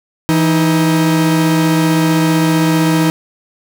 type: tone pair together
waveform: 45% pulse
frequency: 164.7 / 313.9 Hz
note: E3 / D#4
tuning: -1 / +15 cents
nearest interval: major seventh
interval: 1116 cents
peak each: -13 dBFS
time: 0.29-3.1 s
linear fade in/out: 0 ms
effects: none